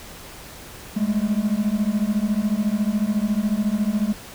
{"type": "beating tone pair", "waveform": "triangle", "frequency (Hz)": [203, 217], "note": ["G#3", "A3"], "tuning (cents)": [-39, -24], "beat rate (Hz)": 14, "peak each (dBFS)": -20, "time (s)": [0.96, 4.13], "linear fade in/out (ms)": 10, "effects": ["pink hiss -40 dBFS RMS until 4.34 s"]}